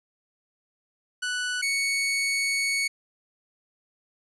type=tone pair in turn; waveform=sawtooth; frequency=1483 / 2222 Hz; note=F#6 / C#7; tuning=+4 / +4 cents; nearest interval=perfect fifth; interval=700 cents; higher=second; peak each=-23 / -20 dBFS; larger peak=second; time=1.22-1.62 / 1.62-2.88 s; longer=second; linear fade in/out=10 ms; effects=resampled to 24000 Hz + 10-bit